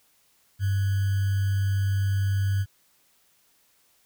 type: tone with sample-and-hold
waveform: sine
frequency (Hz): 98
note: G2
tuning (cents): 0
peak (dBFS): -21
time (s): 0.59-2.66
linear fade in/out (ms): 50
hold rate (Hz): 1575
effects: white hiss -64 dBFS RMS until 4.05 s